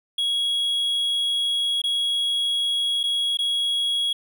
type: tone with dropouts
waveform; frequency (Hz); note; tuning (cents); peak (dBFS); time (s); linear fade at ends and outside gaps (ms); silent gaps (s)
triangle; 3322; G#7; 0; -19; 0.18-4.13; 5; 1.818-1.838 / 3.032-3.037 / 3.372-3.388
effects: none